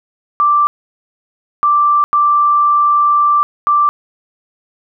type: tone bursts at uneven times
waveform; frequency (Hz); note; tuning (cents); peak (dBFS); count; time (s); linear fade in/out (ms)
sine; 1174.7; D6; 0; -8; 4; 0.4-0.67 / 1.63-2.04 / 2.13-3.43 / 3.67-3.89; 0
effects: none